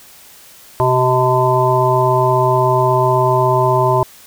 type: harmonic tone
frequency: 127.4 Hz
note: C3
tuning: 46 cents flat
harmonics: 1 / 3 / 5 / 7 / 8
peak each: -17 / -17 / -17 / -17 / -17 dBFS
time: 0.8-4.03 s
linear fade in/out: 0 ms
effects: white hiss -42 dBFS RMS until 4.26 s